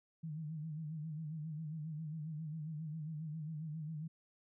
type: tone with vibrato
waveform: sine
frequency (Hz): 155.8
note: D#3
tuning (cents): +3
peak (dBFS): -40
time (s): 0.23-4.08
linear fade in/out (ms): 10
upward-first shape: sine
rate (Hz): 7.4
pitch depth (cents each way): 82
effects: none